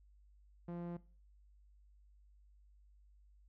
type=tone with low-pass filter; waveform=sawtooth; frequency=172.9 Hz; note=F3; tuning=17 cents flat; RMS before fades=-44 dBFS; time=0.68-0.97 s; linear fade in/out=5 ms; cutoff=940 Hz; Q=0.51; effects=noise-tail reverb RT60 0.4 s tail -19 dB re dry + added 50 Hz sine -62 dBFS peak until 3.48 s